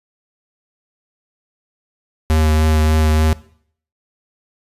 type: tone with vibrato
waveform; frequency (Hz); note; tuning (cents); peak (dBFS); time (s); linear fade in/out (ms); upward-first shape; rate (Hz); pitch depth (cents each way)
square; 77.9; D#2; +3; -12; 2.3-3.33; 0; triangle; 3.4; 17
effects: noise-tail reverb RT60 0.6 s tail -20 dB re dry + resampled to 32000 Hz